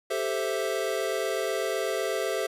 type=chord; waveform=square; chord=A minor seventh; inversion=third; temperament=equal; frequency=392 / 440 / 523.3 / 659.3 Hz; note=G4 / A4 / C5 / E5; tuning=0 / 0 / 0 / 0 cents; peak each=-33 dBFS; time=0.1-2.47 s; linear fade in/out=10 ms; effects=resampled to 32000 Hz